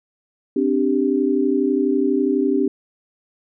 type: chord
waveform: sine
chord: C suspended second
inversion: none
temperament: equal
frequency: 261.6 / 293.7 / 392 Hz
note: C4 / D4 / G4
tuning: 0 / 0 / 0 cents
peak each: -20 dBFS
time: 0.56-2.68 s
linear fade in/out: 5 ms
effects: none